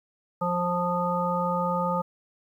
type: harmonic tone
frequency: 176.5 Hz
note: F3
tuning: 19 cents sharp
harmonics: 1 / 3 / 5 / 7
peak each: -29 / -29 / -29 / -29 dBFS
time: 0.41-2.02 s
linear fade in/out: 10 ms
effects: 10-bit